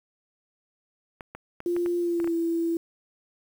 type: clicks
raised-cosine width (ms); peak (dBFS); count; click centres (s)
0.5; -23; 8; 1.208 / 1.35 / 1.604 / 1.765 / 1.861 / 2.201 / 2.244 / 2.275
type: tone with pitch glide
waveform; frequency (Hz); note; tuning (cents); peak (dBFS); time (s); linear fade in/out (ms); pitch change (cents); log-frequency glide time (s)
sine; 348.6 to 333.8; F4 to E4; -3 to +22; -23; 1.66-2.77; 2; -75; 1.99-2.35
effects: 8-bit